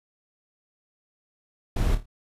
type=noise with echo; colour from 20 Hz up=brown; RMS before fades=-23 dBFS; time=1.76-1.95 s; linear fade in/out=5 ms; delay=27 ms; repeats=4; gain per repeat=-8 dB; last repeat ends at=2.058 s; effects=resampled to 32000 Hz